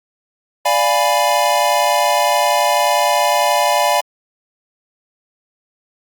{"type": "chord", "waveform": "square", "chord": "D diminished seventh", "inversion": "none", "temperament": "equal", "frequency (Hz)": [587.3, 698.5, 830.6, 987.8], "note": ["D5", "F5", "Ab5", "Cb6"], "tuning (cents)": [0, 0, 0, 0], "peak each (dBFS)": -19, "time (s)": [0.65, 4.01], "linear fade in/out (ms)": 10, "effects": ["Opus 48 kbps"]}